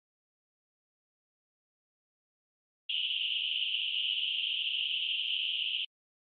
pink band-pass noise, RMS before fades -33 dBFS, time 2.89-5.85 s, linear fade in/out 5 ms, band 2800 to 3200 Hz, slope 96 dB/octave, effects AAC 48 kbps

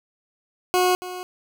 20% pulse tone with echo, 363.8 Hz, F#4, 29 cents flat, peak -12 dBFS, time 0.74-0.95 s, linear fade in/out 0 ms, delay 280 ms, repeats 1, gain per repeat -14 dB, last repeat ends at 1.23 s, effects none

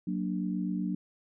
sine chord, Gb augmented, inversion none, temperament equal, 185 / 233.1 / 293.7 Hz, Gb3 / Bb3 / D4, 0 / 0 / 0 cents, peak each -31 / -36 / -35 dBFS, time 0.07-0.95 s, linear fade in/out 5 ms, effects none

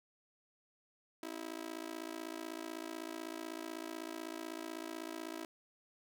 sawtooth tone with amplitude modulation, 324.7 Hz, E4, 26 cents flat, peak -34 dBFS, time 1.23-5.45 s, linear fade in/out 2 ms, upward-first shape sine, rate 56 Hz, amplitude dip 100%, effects none

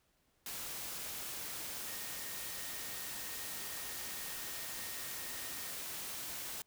sine tone in noise, 1852 Hz, A#6, 12 cents flat, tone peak -54 dBFS, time 1.87-5.71 s, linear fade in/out 2 ms, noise white, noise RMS -43 dBFS, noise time 0.46-6.62 s, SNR -14 dB, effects pink hiss -75 dBFS RMS until 6.66 s

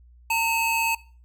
square tone pair together, 910 / 2574 Hz, A#5 / E7, -42 / -42 cents, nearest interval octave + tritone, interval 1800 cents, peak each -24 / -25 dBFS, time 0.3-0.95 s, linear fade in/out 5 ms, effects noise-tail reverb RT60 0.4 s tail -21 dB re dry + added 60 Hz sine -49 dBFS peak until 1.24 s

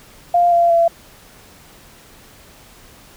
sine tone with pitch steps, 698.5 / 686.9 / 675.5 Hz, F5 / F5 / E5, 0 / -29 / +42 cents, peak -10 dBFS, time 0.34-0.88 s, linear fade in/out 5 ms, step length 180 ms, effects pink hiss -45 dBFS RMS until 3.16 s

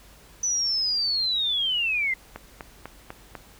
sine linear sweep, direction down, 6020 to 2039 Hz, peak -22 dBFS, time 0.43-2.14 s, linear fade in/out 5 ms
click train, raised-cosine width 0.5 ms, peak -20 dBFS, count 5, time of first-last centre 2.36-3.353 s, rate 4.03 Hz
effects added 50 Hz sine -54 dBFS peak until 3.59 s + pink hiss -52 dBFS RMS until 3.59 s

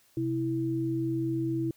sine tone pair together, 129.61 / 328.2 Hz, C3 / E4, -16 / -8 cents, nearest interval octave + major third, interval 1608 cents, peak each -32 / -28 dBFS, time 0.17-1.71 s, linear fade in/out 2 ms, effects white hiss -64 dBFS RMS until 1.76 s

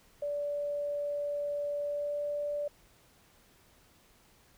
sine tone with pitch glide, 580 to 584 Hz, D5 to D5, -22 to -10 cents, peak -31 dBFS, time 0.22-2.68 s, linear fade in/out 5 ms, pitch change +12 cents, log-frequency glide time 1.79-2.22 s, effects pink hiss -63 dBFS RMS until 4.57 s

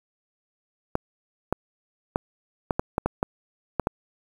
clicks, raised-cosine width 1 ms, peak -8 dBFS, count 10, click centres 0.954 / 1.526 / 2.159 / 2.708 / 2.795 / 2.981 / 3.06 / 3.229 / 3.797 / 3.871 s, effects 7-bit

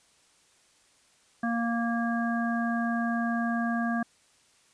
harmonic tone, 233.1 Hz, A#3, in tune, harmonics 1 / 3 / 5 / 7, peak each -27 / -33 / -37 / -34 dBFS, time 1.43-4.03 s, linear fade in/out 5 ms, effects white hiss -63 dBFS RMS until 4.73 s + resampled to 22050 Hz

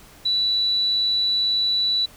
sine tone, 3951 Hz, B7, in tune, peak -18 dBFS, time 0.25-2.06 s, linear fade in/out 10 ms, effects pink hiss -48 dBFS RMS until 2.16 s

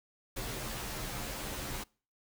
pink noise with comb filter, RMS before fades -39 dBFS, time 0.36-1.84 s, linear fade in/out 10 ms, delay 12 ms, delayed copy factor -1, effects noise-tail reverb RT60 0.4 s tail -25 dB re dry

